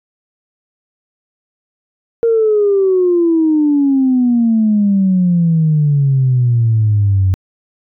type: exponential sweep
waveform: sine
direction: down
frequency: 466.8 to 92.3 Hz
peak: -8 dBFS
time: 2.23-7.34 s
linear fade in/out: 0 ms
effects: tanh soft clip ceiling -4 dBFS